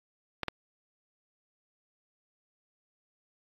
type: clicks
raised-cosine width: 0.3 ms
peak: -15 dBFS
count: 2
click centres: 0.433 / 0.483 s
effects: AAC 32 kbps